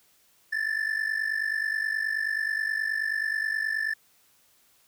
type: ring-modulated tone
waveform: triangle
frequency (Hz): 1760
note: A6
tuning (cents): 0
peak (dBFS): -21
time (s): 0.52-3.94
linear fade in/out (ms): 10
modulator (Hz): 24.7
effects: white hiss -63 dBFS RMS until 4.87 s